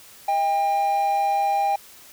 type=tone pair together; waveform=triangle; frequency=635 / 800 Hz; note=D#5 / G5; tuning=+35 / +35 cents; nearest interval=major third; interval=400 cents; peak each=-28 / -17 dBFS; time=0.28-1.76 s; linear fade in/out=5 ms; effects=white hiss -47 dBFS RMS until 2.12 s